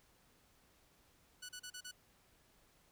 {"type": "tone bursts", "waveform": "10% pulse", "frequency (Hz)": 1480, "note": "F#6", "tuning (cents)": 0, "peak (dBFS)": -38, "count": 5, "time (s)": [1.42, 1.915], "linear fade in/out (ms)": 10, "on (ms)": 71, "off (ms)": 35, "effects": ["pink hiss -70 dBFS RMS until 2.91 s"]}